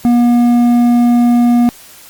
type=tone with hard clipping; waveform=sine; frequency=240 Hz; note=B3; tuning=49 cents flat; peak=-8 dBFS; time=0.05-1.69 s; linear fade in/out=0 ms; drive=6 dB; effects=white hiss -38 dBFS RMS until 2.09 s + Opus 48 kbps